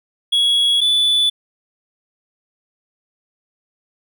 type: tone pair in turn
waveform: triangle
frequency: 3342 / 3473 Hz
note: G#7 / A7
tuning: +10 / -23 cents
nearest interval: minor second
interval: 67 cents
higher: second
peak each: -11 dBFS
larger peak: neither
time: 0.32-0.81 / 0.81-1.3 s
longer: neither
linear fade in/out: 10 ms
effects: none